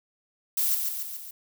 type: noise with echo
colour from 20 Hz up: violet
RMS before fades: -25 dBFS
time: 0.57-0.75 s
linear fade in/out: 5 ms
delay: 140 ms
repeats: 4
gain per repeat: -4 dB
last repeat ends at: 1.31 s
effects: none